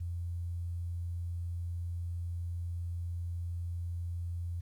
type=tone; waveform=sine; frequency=86.3 Hz; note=F2; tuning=20 cents flat; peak=-34 dBFS; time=0-4.61 s; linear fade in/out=10 ms; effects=11-bit